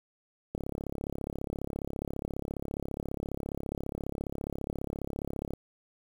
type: click train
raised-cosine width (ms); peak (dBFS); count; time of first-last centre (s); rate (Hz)
2; -21; 174; 0.55-5.536; 34.7
effects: 8-bit